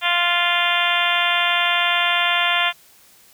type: harmonic tone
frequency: 348.6 Hz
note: F4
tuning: 3 cents flat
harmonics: 2 / 3 / 4 / 5 / 6 / 7 / 8 / 9 / 10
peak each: -25 / -25 / -25 / -25 / -25 / -25 / -25 / -25 / -25 dBFS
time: 0.01-2.73 s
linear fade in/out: 50 ms
effects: white hiss -51 dBFS RMS until 3.33 s